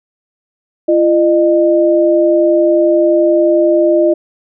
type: tone pair together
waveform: sine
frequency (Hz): 341.3 / 609.8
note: F4 / D#5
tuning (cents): -40 / -35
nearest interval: minor seventh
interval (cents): 1005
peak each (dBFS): -10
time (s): 0.88-4.14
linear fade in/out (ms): 10
effects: none